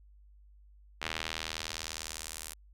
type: tone with band-pass filter sweep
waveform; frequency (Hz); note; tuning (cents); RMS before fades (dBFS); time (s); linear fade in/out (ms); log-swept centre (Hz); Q
sawtooth; 79.8; D#2; +44; -40; 1.01-2.54; 10; 2600 to 10000; 1.1
effects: added 50 Hz sine -55 dBFS peak until 2.73 s